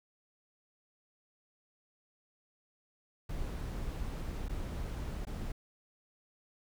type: noise with dropouts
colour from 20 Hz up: brown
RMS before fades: -38 dBFS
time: 3.29-5.52 s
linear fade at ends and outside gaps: 5 ms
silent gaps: 4.484-4.493 / 5.252-5.269 s
effects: none